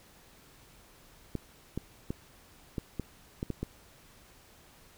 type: clicks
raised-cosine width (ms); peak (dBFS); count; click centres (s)
3; -20; 8; 1.353 / 1.776 / 2.105 / 2.782 / 2.997 / 3.429 / 3.503 / 3.63
effects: pink hiss -58 dBFS RMS until 4.97 s